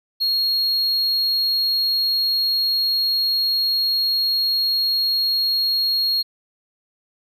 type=tone; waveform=triangle; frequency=4285 Hz; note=C8; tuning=40 cents sharp; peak=-16 dBFS; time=0.2-6.23 s; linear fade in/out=20 ms; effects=none